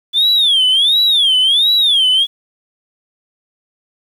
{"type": "tone with vibrato", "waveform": "sine", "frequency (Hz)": 3434, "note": "A7", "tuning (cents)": -43, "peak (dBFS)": -7, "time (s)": [0.13, 2.27], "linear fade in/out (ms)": 50, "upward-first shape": "sine", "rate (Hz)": 1.4, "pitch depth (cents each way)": 230, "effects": ["tanh soft clip ceiling -7 dBFS", "7-bit"]}